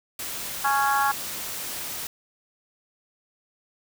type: noise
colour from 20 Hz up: white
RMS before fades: -33 dBFS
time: 0.19-2.07 s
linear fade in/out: 2 ms
type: harmonic tone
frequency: 277.2 Hz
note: C#4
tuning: in tune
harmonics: 3 / 4 / 5 / 6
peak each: -23 / -25 / -27 / -29 dBFS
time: 0.64-1.12 s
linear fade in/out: 10 ms
effects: none